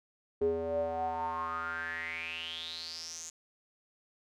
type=tone with band-pass filter sweep; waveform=square; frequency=82.41 Hz; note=E2; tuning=in tune; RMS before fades=-36 dBFS; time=0.41-3.3 s; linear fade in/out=5 ms; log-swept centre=400 to 6900 Hz; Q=9; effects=none